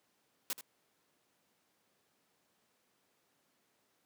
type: noise with echo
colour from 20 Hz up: white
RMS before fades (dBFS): -36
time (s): 0.5-0.53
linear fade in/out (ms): 0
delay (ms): 79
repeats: 1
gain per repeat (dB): -12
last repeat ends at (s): 0.609
effects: pink hiss -75 dBFS RMS until 4.05 s + high-pass 200 Hz 12 dB/octave